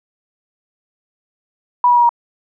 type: tone with pitch steps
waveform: sine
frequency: 978 / 967.9 / 957.9 / 948 Hz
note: B5 / B5 / A#5 / A#5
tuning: -17 / -35 / +47 / +29 cents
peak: -8 dBFS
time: 1.84-2.092 s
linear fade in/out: 2 ms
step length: 63 ms
effects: none